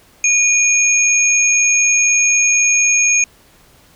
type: tone pair together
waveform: sine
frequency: 2450 / 6541 Hz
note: D#7 / G#8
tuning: -27 / -27 cents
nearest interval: octave + perfect fourth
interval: 1700 cents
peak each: -13 dBFS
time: 0.24-3.24 s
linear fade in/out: 2 ms
effects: pink hiss -49 dBFS RMS until 3.95 s